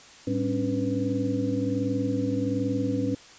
sine tone cluster, 108.4 / 195.8 / 270 / 291.3 / 493.5 Hz, A2 / G3 / C#4 / D4 / B4, -25 / -2 / -45 / -14 / -1 cents, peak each -31 / -34 / -27 / -31 / -32 dBFS, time 0.27-3.15 s, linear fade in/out 5 ms, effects white hiss -49 dBFS RMS until 3.38 s + resampled to 16000 Hz

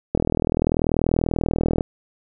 click train, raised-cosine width 2 ms, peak -6 dBFS, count 68, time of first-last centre 0.15-1.808 s, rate 40.4 Hz, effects none

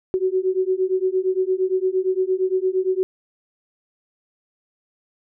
sine beating tone pair, 370 / 378.7 Hz, F#4 / F#4, 0 / +40 cents, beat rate 8.7 Hz, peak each -21 dBFS, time 0.14-3.03 s, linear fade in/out 0 ms, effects none

